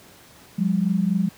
sine tone pair together, 178.05 / 202.1 Hz, F3 / G#3, +34 / -47 cents, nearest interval major second, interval 219 cents, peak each -21 dBFS, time 0.58-1.29 s, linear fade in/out 10 ms, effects pink hiss -49 dBFS RMS until 1.37 s + high-pass 80 Hz 12 dB/octave

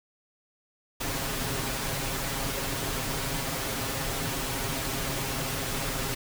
pink noise with comb filter, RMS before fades -31 dBFS, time 1-6.15 s, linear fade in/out 10 ms, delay 7.4 ms, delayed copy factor +0.65, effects none

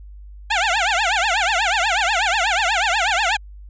15% pulse tone with vibrato, 783 Hz, G5, 2 cents flat, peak -10 dBFS, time 0.5-3.37 s, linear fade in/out 10 ms, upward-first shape triangle, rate 8.2 Hz, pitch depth 300 cents each way, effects added 50 Hz sine -36 dBFS peak until 3.69 s + resampled to 16000 Hz

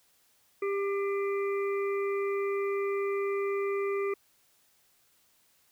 harmonic tone with a mistuned harmonic, 397.3 Hz, G4, 23 cents sharp, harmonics 1 / 3 / 5 / 6, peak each -28 / -38 / -42 / -44 dBFS, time 0.62-4.14 s, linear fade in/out 5 ms, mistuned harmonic 5, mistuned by +32 cents, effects white hiss -67 dBFS RMS until 5.71 s

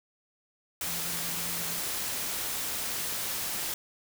sine tone in noise, 170.5 Hz, F3, 41 cents flat, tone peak -44 dBFS, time 0.87-1.79 s, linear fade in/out 2 ms, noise white, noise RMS -33 dBFS, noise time 0.81-3.74 s, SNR -14 dB, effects none

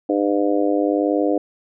harmonic tone, 101.1 Hz, G#2, 46 cents flat, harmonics 3 / 4 / 5 / 6 / 7, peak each -19 / -24 / -22 / -25 / -27 dBFS, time 0.09-1.38 s, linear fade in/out 5 ms, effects none

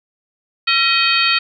harmonic tone with a mistuned harmonic, 630 Hz, D#5, 21 cents sharp, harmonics 2 / 3 / 4 / 5 / 6 / 7, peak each -20 / -22 / -17 / -21 / -22 / -19 dBFS, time 0.67-1.39 s, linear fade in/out 10 ms, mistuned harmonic 2, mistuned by +130 cents, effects none

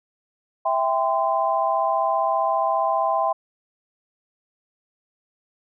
sine tone cluster, 657 / 792 / 1031 Hz, E5 / G5 / C6, -6 / +18 / -26 cents, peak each -23 dBFS, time 0.65-3.33 s, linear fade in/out 10 ms, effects none

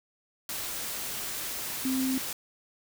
sine tone in noise, 261.6 Hz, C4, in tune, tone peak -26 dBFS, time 1.85-2.18 s, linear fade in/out 2 ms, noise white, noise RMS -35 dBFS, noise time 0.49-2.33 s, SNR +6 dB, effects none

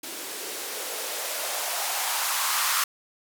violet noise with band-pass filter sweep, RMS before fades -29 dBFS, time 0.03-2.84 s, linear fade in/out 5 ms, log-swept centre 300 to 1200 Hz, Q 2.8, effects none

